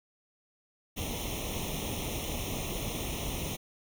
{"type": "noise with comb filter", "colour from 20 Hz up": "pink", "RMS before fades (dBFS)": -35, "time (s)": [0.96, 3.57], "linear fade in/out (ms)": 20, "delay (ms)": 0.32, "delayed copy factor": 0.9, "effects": []}